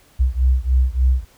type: beating tone pair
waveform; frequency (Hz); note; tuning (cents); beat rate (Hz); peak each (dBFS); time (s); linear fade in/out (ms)
sine; 62.5 / 65.9; B1 / C2; +21 / +13; 3.4; -16 / -17; 0.19-1.25; 20
effects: pink hiss -53 dBFS RMS until 1.37 s